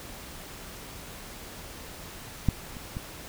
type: clicks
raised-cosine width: 5 ms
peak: -9 / -28 / -21 dBFS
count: 3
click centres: 2.487 / 2.768 / 2.969 s
effects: pink hiss -43 dBFS RMS until 3.28 s